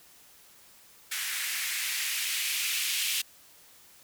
violet noise with band-pass filter sweep, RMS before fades -31 dBFS, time 1.11-3.22 s, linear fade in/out 10 ms, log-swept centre 1800 to 2700 Hz, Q 2.2, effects white hiss -56 dBFS RMS until 4.03 s

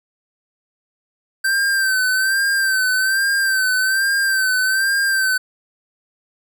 square tone with vibrato, 1557 Hz, G6, 12 cents flat, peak -16 dBFS, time 1.44-5.38 s, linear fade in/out 10 ms, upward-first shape sine, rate 1.2 Hz, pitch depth 53 cents each way, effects none

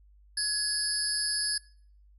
sine tone cluster, 1687 / 4425 / 4583 / 5060 / 10640 Hz, G#6 / C#8 / D8 / D#8 / E9, +27 / -4 / -43 / +28 / +15 cents, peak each -36 / -40 / -34 / -31 / -33 dBFS, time 0.37-1.58 s, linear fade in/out 5 ms, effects noise-tail reverb RT60 0.6 s tail -24 dB re dry + added 50 Hz sine -55 dBFS peak until 2.18 s

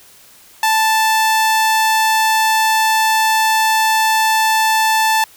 sawtooth tone, 880 Hz, A5, in tune, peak -8 dBFS, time 0.63-5.24 s, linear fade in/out 2 ms, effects white hiss -45 dBFS RMS until 5.36 s

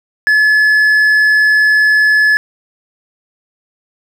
sine tone with hard clipping, 1715 Hz, A6, 45 cents flat, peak -8 dBFS, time 0.27-2.37 s, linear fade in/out 0 ms, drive 3 dB, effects none

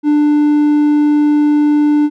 triangle tone, 296.4 Hz, D4, 16 cents sharp, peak -6 dBFS, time 0.03-2.1 s, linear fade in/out 50 ms, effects none

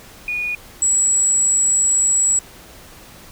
sine tone pair in turn, 2454 / 7768 Hz, D#7 / B8, -25 / -30 cents, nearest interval octave + minor sixth, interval 1995 cents, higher second, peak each -20 / -13 dBFS, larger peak second, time 0.28-0.55 / 0.82-2.39 s, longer second, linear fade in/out 2 ms, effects pink hiss -42 dBFS RMS until 3.31 s

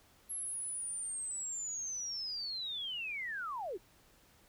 sine linear sweep, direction down, 11270 to 314.3 Hz, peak -37 dBFS, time 0.29-3.78 s, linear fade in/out 20 ms, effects pink hiss -65 dBFS RMS until 4.48 s

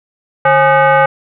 sine tone with frequency modulation, 148.1 Hz, D3, 15 cents sharp, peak -6 dBFS, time 0.45-1.06 s, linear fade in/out 5 ms, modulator 687 Hz, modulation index 2.1, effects none

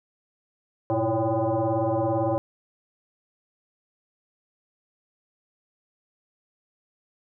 sine tone with frequency modulation, 120.9 Hz, B2, 36 cents flat, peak -21 dBFS, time 0.9-2.38 s, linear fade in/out 0 ms, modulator 224 Hz, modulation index 3.3, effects none

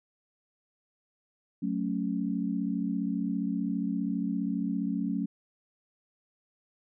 sine chord, F# minor, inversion none, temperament equal, 185 / 220 / 277.2 Hz, F#3 / A3 / C#4, 0 / 0 / 0 cents, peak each -32 dBFS, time 1.62-5.26 s, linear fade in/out 10 ms, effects none

